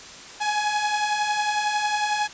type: beating tone pair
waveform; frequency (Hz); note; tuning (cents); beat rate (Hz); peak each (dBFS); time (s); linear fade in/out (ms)
sawtooth; 830.6 / 841.6; G#5 / G#5; 0 / +23; 11; -25 / -19; 0.4-2.28; 20
effects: white hiss -41 dBFS RMS until 2.33 s + resampled to 16000 Hz